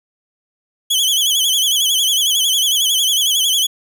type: tone with vibrato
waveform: sawtooth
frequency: 3198 Hz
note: G7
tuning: 34 cents sharp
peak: -10 dBFS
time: 0.9-3.67 s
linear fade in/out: 10 ms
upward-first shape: sine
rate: 11 Hz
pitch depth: 110 cents each way
effects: none